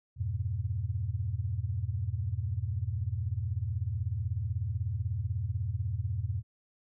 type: tone cluster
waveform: sine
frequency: 83.7 / 99.8 / 120 Hz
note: E2 / G2 / B2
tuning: +27 / +32 / -49 cents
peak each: -35 / -33 / -35 dBFS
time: 0.16-6.43 s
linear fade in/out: 50 ms
effects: none

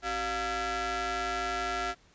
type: ring-modulated tone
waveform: sawtooth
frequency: 324.7 Hz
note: E4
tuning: 26 cents flat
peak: -23 dBFS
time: 0.02-1.95 s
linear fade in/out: 50 ms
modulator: 1030 Hz
effects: pink hiss -62 dBFS RMS until 2.14 s + resampled to 16000 Hz

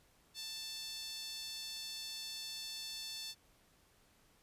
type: tone with high-pass filter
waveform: sawtooth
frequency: 885 Hz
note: A5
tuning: 10 cents sharp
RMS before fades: -45 dBFS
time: 0.34-3.35 s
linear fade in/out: 50 ms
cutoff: 4100 Hz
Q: 3.3
effects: pink hiss -69 dBFS RMS until 4.42 s + resampled to 32000 Hz

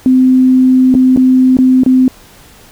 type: tone with dropouts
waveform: sine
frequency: 257.6 Hz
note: C4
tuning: 27 cents flat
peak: -4 dBFS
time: 0.06-2.08 s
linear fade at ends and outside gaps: 1 ms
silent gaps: 0.942-0.95 / 1.163-1.173 / 1.569-1.587 / 1.835-1.862 s
effects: pink hiss -40 dBFS RMS until 2.71 s

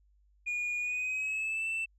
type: tone with pitch glide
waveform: sine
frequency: 2441 to 2662 Hz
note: D#7 to E7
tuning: -34 to +16 cents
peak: -28 dBFS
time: 0.46-1.86 s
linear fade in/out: 20 ms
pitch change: +150 cents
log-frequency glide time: 0.79-1.67 s
effects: tanh soft clip ceiling -30 dBFS + added 50 Hz sine -63 dBFS peak until 1.98 s

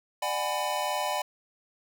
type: chord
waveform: square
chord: G# half-diminished seventh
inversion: second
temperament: just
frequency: 598 / 747.5 / 830.6 / 996.7 Hz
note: D5 / F#5 / G#5 / B5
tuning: +31 / +17 / 0 / +16 cents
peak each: -34 dBFS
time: 0.22-1.22 s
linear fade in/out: 5 ms
effects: none

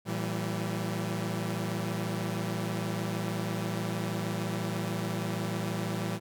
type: tone cluster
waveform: sawtooth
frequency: 113.7 / 166.6 / 192.9 Hz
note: A#2 / E3 / G3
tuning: -43 / +19 / -28 cents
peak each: -31 dBFS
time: 0.05-6.2 s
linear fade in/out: 50 ms
effects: none

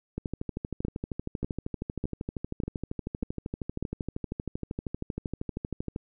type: two click trains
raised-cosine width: 3 ms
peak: -19 / -17 dBFS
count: 75 / 6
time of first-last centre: 0.18-5.961 / 0.85-3.826 s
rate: 12.8 / 1.68 Hz
effects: none

